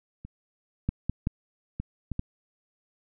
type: clicks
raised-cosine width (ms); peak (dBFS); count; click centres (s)
5; -28 / -13 / -14 / -13 / -19 / -19 / -16; 7; 0.25 / 0.89 / 1.096 / 1.271 / 1.8 / 2.117 / 2.194
effects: none